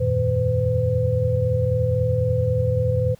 sine tone cluster, 81.9 / 92.3 / 116.1 / 156.8 / 507 Hz, E2 / F#2 / A#2 / D#3 / B4, -11 / -4 / -7 / +14 / +45 cents, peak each -30 / -26 / -21 / -29 / -22 dBFS, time 0-3.15 s, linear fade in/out 10 ms, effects pink hiss -56 dBFS RMS until 3.19 s

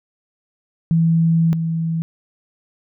sine tone pair in turn, 164.7 / 163.75 Hz, E3 / E3, -1 / -11 cents, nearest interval unison, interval 10 cents, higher first, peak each -12 / -18 dBFS, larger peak first, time 0.91-1.53 / 1.53-2.02 s, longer first, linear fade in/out 0 ms, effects none

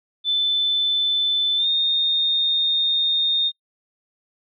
sine tone with pitch glide, 3520 to 3669 Hz, A7 to A#7, 0 to -28 cents, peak -17 dBFS, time 0.24-3.52 s, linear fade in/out 50 ms, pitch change +72 cents, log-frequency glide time 1.57-1.67 s, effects noise-tail reverb RT60 0.1 s tail -23 dB re dry

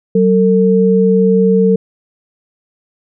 sine tone pair together, 189.07 / 450.9 Hz, F#3 / A4, +38 / +42 cents, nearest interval octave + minor third, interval 1504 cents, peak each -10 dBFS, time 0.15-1.76 s, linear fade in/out 5 ms, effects none

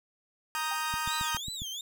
sawtooth chord, Eb major, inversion second, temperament equal, 932.3 / 1244.5 / 1568 Hz, Bb5 / Eb6 / G6, 0 / 0 / 0 cents, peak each -30 / -30 / -34 dBFS, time 0.55-1.37 s, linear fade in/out 0 ms
sine tone with exponential decay, 800 Hz, G5, 35 cents sharp, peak -34 dBFS, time 0.71-0.83 s, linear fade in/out 5 ms, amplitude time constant 25 ms
click train, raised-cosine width 5 ms, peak -28 dBFS, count 6, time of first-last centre 0.94-1.619 s, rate 7.36 Hz
30% pulse tone with vibrato, 3520 Hz, A7, in tune, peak -33 dBFS, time 1.07-1.81 s, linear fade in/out 2 ms, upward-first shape sine, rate 2.8 Hz, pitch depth 220 cents each way
effects none

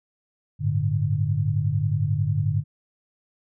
sine chord, G suspended second, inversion none, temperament equal with one note detuned, 98.91 / 110 / 146.83 Hz, G2 / A2 / D3, +16 / 0 / 0 cents, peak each -25 / -25 / -24 dBFS, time 0.59-2.64 s, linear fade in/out 50 ms, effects none

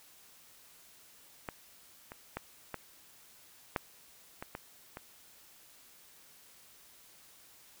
clicks, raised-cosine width 0.5 ms, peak -22 / -29 / -21 / -22 / -15 / -25 / -24 / -27 dBFS, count 8, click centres 1.488 / 2.119 / 2.37 / 2.743 / 3.762 / 4.425 / 4.551 / 4.971 s, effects white hiss -59 dBFS RMS until 7.8 s

